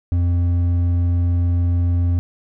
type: tone with hard clipping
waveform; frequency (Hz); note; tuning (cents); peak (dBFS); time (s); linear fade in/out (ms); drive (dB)
sine; 87.31; F2; 0; -16; 0.12-2.19; 0; 5
effects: none